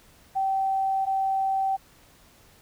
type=tone pair in turn; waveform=sine; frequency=773 / 773 Hz; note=G5 / G5; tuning=-24 / -24 cents; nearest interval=unison; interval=0 cents; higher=neither; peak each=-22 dBFS; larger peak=neither; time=0.35-1.06 / 1.06-1.77 s; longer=neither; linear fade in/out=20 ms; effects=pink hiss -56 dBFS RMS until 2.61 s